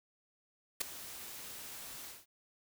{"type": "noise with ADSR envelope", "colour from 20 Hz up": "white", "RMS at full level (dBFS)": -30, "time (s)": [0.8, 2.26], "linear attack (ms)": 14, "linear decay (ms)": 6, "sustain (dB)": -17, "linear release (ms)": 200, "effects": []}